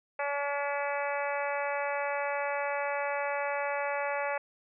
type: harmonic tone with a mistuned harmonic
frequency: 284.9 Hz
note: C#4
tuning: 48 cents sharp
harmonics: 2 / 3 / 4 / 5 / 6 / 7 / 8 / 9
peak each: -33 / -35 / -40 / -40 / -40 / -40 / -41 / -44 dBFS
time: 0.19-4.38 s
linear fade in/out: 5 ms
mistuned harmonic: 9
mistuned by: +19 cents
effects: none